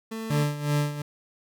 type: tone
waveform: 30% pulse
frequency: 222.9 Hz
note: A3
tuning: 23 cents sharp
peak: -29 dBFS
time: 0.11-0.44 s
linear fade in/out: 10 ms
type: tone with tremolo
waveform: 40% pulse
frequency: 146.83 Hz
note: D3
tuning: in tune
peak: -20 dBFS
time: 0.3-1.02 s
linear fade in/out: 5 ms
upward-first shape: sine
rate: 2.7 Hz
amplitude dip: 75%
effects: none

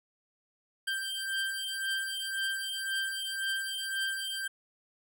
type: beating tone pair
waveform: 25% pulse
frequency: 1572 / 1573.9 Hz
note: G6 / G6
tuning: +4 / +7 cents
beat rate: 1.9 Hz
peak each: -31 / -31 dBFS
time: 0.87-4.48 s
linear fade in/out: 10 ms
effects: none

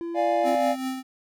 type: tone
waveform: triangle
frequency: 338.3 Hz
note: E4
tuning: 45 cents sharp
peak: -27 dBFS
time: 0.01-0.55 s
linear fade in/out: 0 ms
type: chord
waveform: triangle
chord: D diminished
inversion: none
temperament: equal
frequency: 587.3 / 698.5 / 830.6 Hz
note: D5 / F5 / Ab5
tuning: 0 / 0 / 0 cents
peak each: -22 / -22 / -27 dBFS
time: 0.14-0.76 s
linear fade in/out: 50 ms
type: tone with tremolo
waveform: square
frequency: 261.1 Hz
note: C4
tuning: 3 cents flat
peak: -26 dBFS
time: 0.43-1.03 s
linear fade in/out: 50 ms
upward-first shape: triangle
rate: 5.1 Hz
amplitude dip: 55%
effects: none

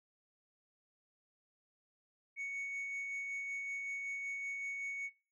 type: tone with tremolo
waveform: sine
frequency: 2224 Hz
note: C#7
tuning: 5 cents sharp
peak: -35 dBFS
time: 2.36-5.1 s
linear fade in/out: 50 ms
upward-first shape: sine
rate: 5.3 Hz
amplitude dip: 35%
effects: noise-tail reverb RT60 0.3 s tail -18 dB re dry + tanh soft clip ceiling -37 dBFS

